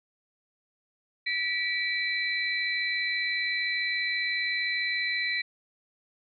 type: tone cluster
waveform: sine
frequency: 1952 / 2317 / 4023 Hz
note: B6 / D7 / B7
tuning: -21 / -24 / +31 cents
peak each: -30 / -30 / -33 dBFS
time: 1.26-5.42 s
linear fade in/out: 10 ms
effects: none